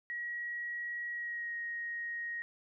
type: tone with pitch glide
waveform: sine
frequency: 1909 to 1877.3 Hz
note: A#6 to A#6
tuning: +41 to +12 cents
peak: -36 dBFS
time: 0.1-2.42 s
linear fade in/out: 0 ms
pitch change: -29 cents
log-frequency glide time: 1.11-1.56 s
effects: none